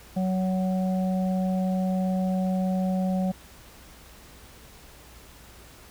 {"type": "harmonic tone", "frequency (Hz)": 186.6, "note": "F#3", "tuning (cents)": 15, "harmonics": [1, 3, 4], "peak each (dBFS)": [-23, -33, -35], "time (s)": [0.16, 3.32], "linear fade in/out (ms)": 10, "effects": ["added 60 Hz sine -53 dBFS peak until 5.9 s", "pink hiss -50 dBFS RMS until 5.9 s"]}